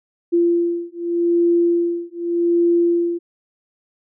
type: beating tone pair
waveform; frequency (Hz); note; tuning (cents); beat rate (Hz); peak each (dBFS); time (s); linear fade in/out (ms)
sine; 342.8 / 343.64; F4 / F4; -32 / -28; 0.84; -18; 0.32-3.19; 20
effects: none